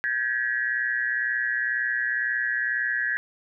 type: tone cluster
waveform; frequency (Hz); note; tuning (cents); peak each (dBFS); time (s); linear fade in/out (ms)
sine; 1575 / 1697 / 1912; G6 / G#6 / A#6; +8 / +37 / +43; -29 / -26 / -29; 0.04-3.17; 0
effects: none